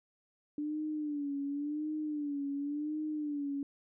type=tone with vibrato; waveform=sine; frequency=293.7 Hz; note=D4; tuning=in tune; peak=-33 dBFS; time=0.58-3.63 s; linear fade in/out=2 ms; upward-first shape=sine; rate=0.92 Hz; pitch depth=80 cents each way; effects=none